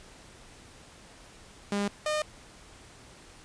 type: tone pair in turn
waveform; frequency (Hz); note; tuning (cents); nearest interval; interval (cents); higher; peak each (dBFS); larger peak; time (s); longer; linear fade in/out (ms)
sawtooth; 202.5 / 609.3; G#3 / D#5; -43 / -36; octave + perfect fifth; 1907; second; -23; neither; 1.72-1.88 / 2.06-2.22; neither; 2
effects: pink hiss -52 dBFS RMS until 3.44 s + resampled to 22050 Hz